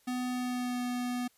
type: tone with pitch glide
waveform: square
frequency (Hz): 250 to 246.4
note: B3 to B3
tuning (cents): +21 to -4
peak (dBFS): -32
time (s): 0.07-1.28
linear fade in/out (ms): 10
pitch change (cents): -25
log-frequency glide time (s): 0.31-0.82
effects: white hiss -67 dBFS RMS until 1.37 s + resampled to 32000 Hz